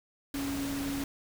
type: tone in noise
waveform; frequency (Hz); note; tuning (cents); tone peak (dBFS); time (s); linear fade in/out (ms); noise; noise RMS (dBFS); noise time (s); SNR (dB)
sine; 278; C#4; +5; -32; 0.34-1.04; 2; pink; -39; 0.34-1.04; +4
effects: none